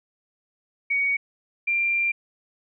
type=tone pair in turn; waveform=sine; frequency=2243 / 2377 Hz; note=C#7 / D7; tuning=+20 / +20 cents; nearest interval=minor second; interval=100 cents; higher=second; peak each=-20 dBFS; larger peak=neither; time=0.9-1.17 / 1.67-2.12 s; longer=second; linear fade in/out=10 ms; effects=none